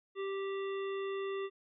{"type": "harmonic tone", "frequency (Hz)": 391.3, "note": "G4", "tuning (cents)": -3, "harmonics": [1, 3, 5, 7, 9], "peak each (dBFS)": [-35, -45, -49, -52, -54], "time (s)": [0.15, 1.5], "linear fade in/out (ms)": 50, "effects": []}